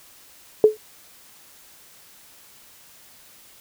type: tone with exponential decay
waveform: sine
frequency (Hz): 429.7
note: A4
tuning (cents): -41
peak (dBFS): -5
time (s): 0.64-0.77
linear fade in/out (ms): 1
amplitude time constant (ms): 28
effects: white hiss -50 dBFS RMS until 3.6 s